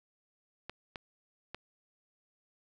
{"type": "clicks", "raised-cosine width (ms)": 0.3, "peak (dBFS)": -24, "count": 3, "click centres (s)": [0.696, 0.958, 1.546], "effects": []}